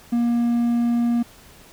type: tone with hard clipping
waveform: triangle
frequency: 236.9 Hz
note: A#3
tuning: 28 cents sharp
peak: -18 dBFS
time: 0.12-1.23 s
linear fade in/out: 10 ms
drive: 6 dB
effects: pink hiss -48 dBFS RMS until 1.72 s